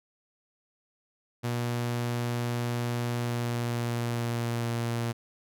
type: tone with pitch glide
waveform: sawtooth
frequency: 120 to 117.39 Hz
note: B2 to A#2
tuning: -49 to +13 cents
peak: -24 dBFS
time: 1.43-5.13 s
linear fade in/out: 20 ms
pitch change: -38 cents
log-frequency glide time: 3.11-4.69 s
effects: none